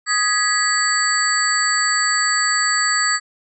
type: tone cluster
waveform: sine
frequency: 1250 / 1672 / 1955 / 4570 / 7710 Hz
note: D#6 / G#6 / B6 / D8 / B8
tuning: +8 / +11 / -18 / -48 / -43 cents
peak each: -22 dBFS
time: 0.06-3.2 s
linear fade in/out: 50 ms
effects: none